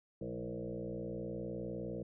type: tone with frequency modulation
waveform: sine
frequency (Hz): 331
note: E4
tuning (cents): +7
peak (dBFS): -38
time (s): 0.21-2.03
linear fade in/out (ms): 5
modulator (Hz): 59.8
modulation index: 3.8
effects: none